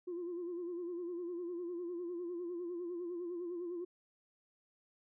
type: tone with vibrato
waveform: sine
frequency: 349.2 Hz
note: F4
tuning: in tune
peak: -37 dBFS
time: 0.07-3.85 s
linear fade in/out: 10 ms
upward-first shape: sine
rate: 9.9 Hz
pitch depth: 63 cents each way
effects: tanh soft clip ceiling -35 dBFS